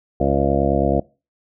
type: harmonic tone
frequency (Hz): 69.3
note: C#2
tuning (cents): 0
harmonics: 1 / 2 / 3 / 4 / 5 / 7 / 8 / 9 / 10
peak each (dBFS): -24 / -24 / -24 / -24 / -24 / -24 / -24 / -24 / -24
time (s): 0.2-1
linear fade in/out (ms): 5
effects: noise-tail reverb RT60 0.3 s tail -22 dB re dry